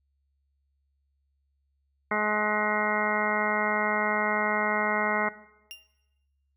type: harmonic tone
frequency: 211.5 Hz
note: G#3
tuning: 32 cents sharp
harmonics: 1 / 2 / 3 / 4 / 5 / 6 / 7 / 9 / 10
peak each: -33 / -33 / -33 / -33 / -33 / -33 / -33 / -33 / -33 dBFS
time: 2.11-5.29 s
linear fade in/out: 5 ms
type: tone with exponential decay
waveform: 35% pulse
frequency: 2794 Hz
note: F7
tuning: in tune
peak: -33 dBFS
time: 5.71-5.85 s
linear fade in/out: 0 ms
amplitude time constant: 30 ms
effects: noise-tail reverb RT60 1.0 s tail -17 dB re dry + added 69 Hz sine -70 dBFS peak until 6.56 s